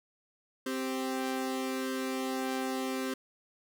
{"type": "tone pair together", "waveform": "sawtooth", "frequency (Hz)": [261.8, 392.3], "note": ["C4", "G4"], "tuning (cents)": [1, 1], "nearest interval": "perfect fifth", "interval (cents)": 700, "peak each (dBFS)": [-29, -33], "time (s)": [0.66, 3.14], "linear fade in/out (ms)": 5, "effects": []}